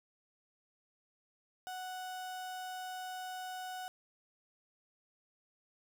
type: tone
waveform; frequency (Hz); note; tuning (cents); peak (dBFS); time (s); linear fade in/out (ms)
35% pulse; 740; F#5; 0; -39; 1.67-3.88; 0
effects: none